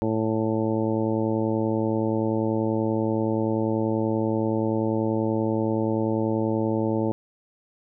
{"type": "harmonic tone", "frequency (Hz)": 110.4, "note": "A2", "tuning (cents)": 6, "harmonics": [1, 2, 3, 4, 5, 6, 7, 8], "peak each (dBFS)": [-29, -27, -26, -30, -30, -40, -40, -35], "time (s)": [0.02, 7.12], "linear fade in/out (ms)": 0, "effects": []}